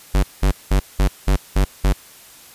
square tone bursts, 48.19 Hz, G1, 29 cents flat, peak -13 dBFS, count 7, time 0.14-1.931 s, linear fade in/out 10 ms, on 93 ms, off 190 ms, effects white hiss -44 dBFS RMS until 2.54 s + resampled to 32000 Hz

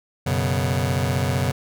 sawtooth chord, F# suspended fourth, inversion none, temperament just, 92.5 / 123.33 / 138.75 Hz, F#2 / B2 / C#3, 0 / -2 / +2 cents, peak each -20 dBFS, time 0.26-1.52 s, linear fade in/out 10 ms, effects none

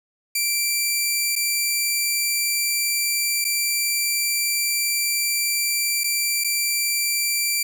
10% pulse tone with dropouts, 2349 Hz, D7, in tune, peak -11 dBFS, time 0.35-7.63 s, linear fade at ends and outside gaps 5 ms, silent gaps 1.355-1.361 / 3.444-3.449 / 6.036-6.041 / 6.439-6.444 s, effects none

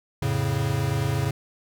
square chord, F augmented, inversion none, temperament equal, 87.31 / 110 / 138.59 Hz, F2 / A2 / C#3, 0 / 0 / 0 cents, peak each -32 / -27 / -26 dBFS, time 0.22-1.31 s, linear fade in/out 5 ms, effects none

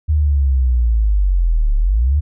sine linear two-way sweep, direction down then up, 77.78 to 34.65 to 77.78 Hz, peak -11 dBFS, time 0.08-2.21 s, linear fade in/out 20 ms, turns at 1.76 s, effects none

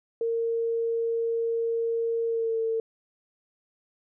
sine tone with pitch glide, 460 to 450 Hz, A#4 to A4, -23 to +39 cents, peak -24 dBFS, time 0.21-2.8 s, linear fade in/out 2 ms, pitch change -38 cents, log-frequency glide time 2.27-2.58 s, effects none

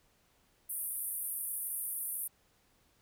pink band-pass noise, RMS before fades -38 dBFS, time 0.69-2.28 s, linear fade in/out 10 ms, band 9200 to 15000 Hz, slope 96 dB/octave, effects pink hiss -70 dBFS RMS until 3.01 s

